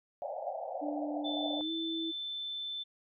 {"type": "band-pass noise", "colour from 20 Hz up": "pink", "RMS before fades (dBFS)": -39, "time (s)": [0.22, 1.61], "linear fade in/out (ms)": 0, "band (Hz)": [540, 810], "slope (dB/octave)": 96}
{"type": "tone with pitch glide", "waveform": "sine", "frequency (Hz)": [295.7, 326.2], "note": ["D4", "E4"], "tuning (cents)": [12, -18], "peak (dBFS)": -35, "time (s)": [0.81, 2.12], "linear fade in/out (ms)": 20, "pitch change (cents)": 170, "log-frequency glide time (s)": [1.57, 1.71]}
{"type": "tone", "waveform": "sine", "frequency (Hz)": 3530, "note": "A7", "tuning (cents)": 5, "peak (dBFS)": -36, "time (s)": [1.24, 2.84], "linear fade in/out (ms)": 20}
{"effects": []}